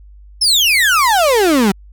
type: exponential sweep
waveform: 35% pulse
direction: down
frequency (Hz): 5400 to 185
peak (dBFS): -8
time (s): 0.41-1.72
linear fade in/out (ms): 10
effects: added 50 Hz sine -37 dBFS peak until 1.92 s